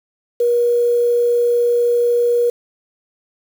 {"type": "tone with quantisation", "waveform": "sine", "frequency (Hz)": 479, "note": "A#4", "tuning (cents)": 47, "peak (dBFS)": -12, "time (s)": [0.4, 2.5], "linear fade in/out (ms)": 5, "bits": 6, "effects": []}